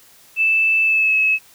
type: tone with pitch glide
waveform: sine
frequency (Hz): 2637 to 2581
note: E7 to E7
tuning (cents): 0 to -37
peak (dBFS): -13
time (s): 0.36-1.39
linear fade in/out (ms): 50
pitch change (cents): -37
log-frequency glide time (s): 0.83-1.16
effects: white hiss -49 dBFS RMS until 1.54 s